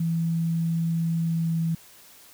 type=tone with pitch glide; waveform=sine; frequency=165.5 to 164.26 Hz; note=E3 to E3; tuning=+7 to -6 cents; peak=-22 dBFS; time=0-1.75 s; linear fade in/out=5 ms; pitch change=-13 cents; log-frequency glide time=1.24-1.59 s; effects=white hiss -51 dBFS RMS until 2.33 s